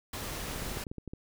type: noise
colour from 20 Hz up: pink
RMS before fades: -38 dBFS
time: 0.13-0.84 s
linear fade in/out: 5 ms
type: clicks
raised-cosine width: 3 ms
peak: -27 dBFS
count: 10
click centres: 0.561 / 0.622 / 0.664 / 0.716 / 0.772 / 0.868 / 0.915 / 0.983 / 1.077 / 1.135 s
effects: none